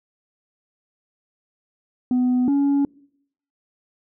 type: tone pair in turn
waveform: sine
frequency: 250 / 281.3 Hz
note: B3 / C#4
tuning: +21 / +26 cents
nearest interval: major second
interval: 205 cents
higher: second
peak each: -14 / -13 dBFS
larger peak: second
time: 2.11-2.48 / 2.48-2.85 s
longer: neither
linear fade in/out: 2 ms
effects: noise-tail reverb RT60 0.7 s tail -26 dB re dry + tanh soft clip ceiling -15 dBFS